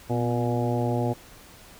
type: harmonic tone with a mistuned harmonic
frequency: 119.7 Hz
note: A#2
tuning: 46 cents sharp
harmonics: 1 / 2 / 3 / 4 / 5 / 6 / 7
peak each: -26 / -29 / -31 / -32 / -33 / -34 / -34 dBFS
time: 0.09-1.14 s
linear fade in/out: 20 ms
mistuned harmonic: 2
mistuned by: +57 cents
effects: pink hiss -49 dBFS RMS until 1.79 s